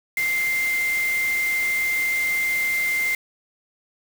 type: tone in noise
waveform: sine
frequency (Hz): 2093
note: C7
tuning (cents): 0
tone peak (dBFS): -20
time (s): 0.17-3.15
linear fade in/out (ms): 2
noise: white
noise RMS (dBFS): -33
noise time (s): 0.17-3.15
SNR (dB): +10
effects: none